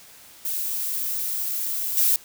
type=noise with level steps; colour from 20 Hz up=violet; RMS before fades=-27 / -19 dBFS; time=0.45-2.16 s; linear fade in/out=2 ms; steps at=1.97 s; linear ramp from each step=2 ms; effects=white hiss -48 dBFS RMS until 2.24 s